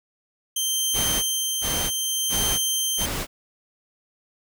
15% pulse tone with tremolo, 3136 Hz, G7, in tune, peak -14 dBFS, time 0.56-3.06 s, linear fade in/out 5 ms, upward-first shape sine, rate 0.62 Hz, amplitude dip 30%
pink noise bursts, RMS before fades -28 dBFS, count 4, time 0.93-3.27 s, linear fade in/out 50 ms, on 300 ms, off 380 ms
effects none

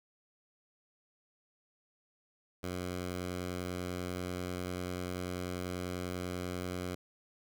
10% pulse tone, 90.2 Hz, F#2, 44 cents flat, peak -28 dBFS, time 2.63-6.95 s, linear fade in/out 5 ms, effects none

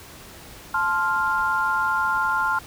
sine chord, F major, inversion first, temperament just, 873.1 / 1047.7 / 1396.9 Hz, A5 / C6 / F6, -14 / +2 / 0 cents, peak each -26 / -25 / -22 dBFS, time 0.74-2.59 s, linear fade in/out 5 ms, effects pink hiss -43 dBFS RMS until 2.66 s

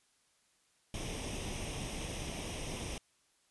pink noise with comb filter, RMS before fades -40 dBFS, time 0.94-2.98 s, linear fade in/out 2 ms, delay 0.34 ms, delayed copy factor +0.65, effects white hiss -72 dBFS RMS until 3.5 s + resampled to 24000 Hz

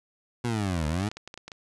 20% pulse linear two-way sweep, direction down then up, 123.47 to 73.42 to 109 Hz, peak -21 dBFS, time 0.44-1.09 s, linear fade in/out 5 ms, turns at 0.87 s
clicks, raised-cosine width 0.2 ms, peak -23 dBFS, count 10, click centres 1.003 / 1.033 / 1.074 / 1.115 / 1.17 / 1.276 / 1.341 / 1.376 / 1.48 / 1.518 s
effects resampled to 24000 Hz + 9-bit

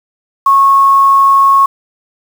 sine tone with quantisation, 1097 Hz, C#6, 18 cents flat, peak -4 dBFS, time 0.46-1.66 s, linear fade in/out 5 ms, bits 5, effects none

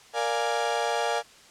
35% pulse chord, Bb dominant seventh, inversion none, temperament equal, 466.2 / 587.3 / 698.5 / 830.6 Hz, Bb4 / D5 / F5 / Ab5, 0 / 0 / 0 / 0 cents, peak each -29 / -30 / -28 / -28 dBFS, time 0.13-1.23 s, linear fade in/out 50 ms, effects white hiss -52 dBFS RMS until 1.5 s + low-pass 7000 Hz 12 dB/octave

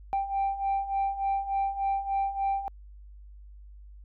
sine beating tone pair, 784 / 787.4 Hz, G5 / G5, 0 / +8 cents, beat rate 3.4 Hz, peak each -30 / -26 dBFS, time 0.13-2.68 s, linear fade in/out 0 ms, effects tanh soft clip ceiling -22 dBFS + added 50 Hz sine -45 dBFS peak until 4.04 s

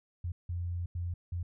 sine tone bursts at uneven times, 87.31 Hz, F2, in tune, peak -32 dBFS, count 4, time 0.24-0.32 / 0.49-0.86 / 0.95-1.14 / 1.32-1.43 s, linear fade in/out 5 ms, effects none

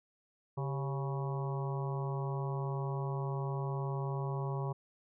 harmonic tone with a mistuned harmonic, 138.59 Hz, C#3, in tune, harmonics 1 / 3 / 4 / 5 / 6 / 7 / 8, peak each -34 / -42 / -47 / -49 / -48 / -45 / -48 dBFS, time 0.57-4.73 s, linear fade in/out 10 ms, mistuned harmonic 3, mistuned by -82 cents, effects none

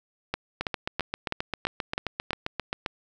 two click trains, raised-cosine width 0.3 ms, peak -11 / -12 dBFS, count 7 / 18, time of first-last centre 0.34-2.307 / 0.61-2.862 s, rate 3.05 / 7.55 Hz, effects none

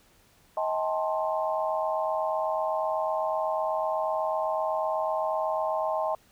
sine chord, A half-diminished seventh, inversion second, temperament just, 633.6 / 792 / 880 / 1056 Hz, Eb5 / G5 / A5 / C6, +31 / +18 / 0 / +16 cents, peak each -28 / -33 / -32 / -33 dBFS, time 0.57-6.15 s, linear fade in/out 2 ms, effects pink hiss -61 dBFS RMS until 6.31 s

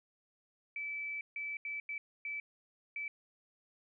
sine tone bursts at uneven times, 2310 Hz, D7, 29 cents flat, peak -37 dBFS, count 6, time 0.76-1.21 / 1.36-1.57 / 1.65-1.8 / 1.89-1.98 / 2.25-2.4 / 2.96-3.08 s, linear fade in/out 2 ms, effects none

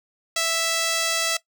5% pulse tone, 659.3 Hz, E5, in tune, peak -10 dBFS, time 0.36-1.37 s, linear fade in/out 5 ms, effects noise-tail reverb RT60 0.1 s tail -18 dB re dry

